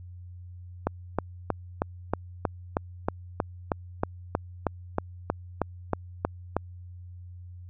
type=click train; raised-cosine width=1 ms; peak=-10 dBFS; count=19; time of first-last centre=0.87-6.566 s; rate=3.16 Hz; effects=added 89 Hz sine -41 dBFS peak until 7.69 s